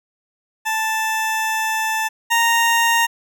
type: tone pair in turn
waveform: 20% pulse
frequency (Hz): 880 / 928.8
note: A5 / A#5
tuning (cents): 0 / -7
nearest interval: minor second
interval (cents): 93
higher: second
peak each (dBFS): -14 / -9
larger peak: second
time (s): 0.65-2.09 / 2.3-3.07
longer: first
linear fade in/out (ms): 20
effects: none